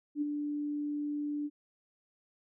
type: tone with ADSR envelope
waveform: sine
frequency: 293.7 Hz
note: D4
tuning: in tune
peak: -27 dBFS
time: 0.15-1.5 s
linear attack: 66 ms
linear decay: 21 ms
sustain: -5 dB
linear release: 43 ms
effects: none